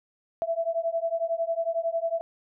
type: beating tone pair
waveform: sine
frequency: 659.3 / 670.3 Hz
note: E5 / E5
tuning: 0 / +29 cents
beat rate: 11 Hz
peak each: -28 dBFS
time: 0.42-2.21 s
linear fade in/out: 0 ms
effects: none